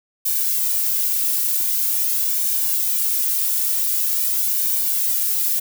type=noise with flanger; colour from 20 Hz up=violet; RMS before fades=-20 dBFS; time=0.25-5.6 s; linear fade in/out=10 ms; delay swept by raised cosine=1.5 to 2.45 ms; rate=0.45 Hz; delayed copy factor=-0.7; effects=none